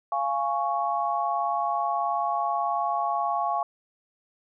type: chord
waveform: sine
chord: Db major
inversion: first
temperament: just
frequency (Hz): 693 / 831.5 / 1108.7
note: F5 / Ab5 / Db6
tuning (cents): -14 / +2 / 0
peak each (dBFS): -28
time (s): 0.12-3.63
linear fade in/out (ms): 2
effects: none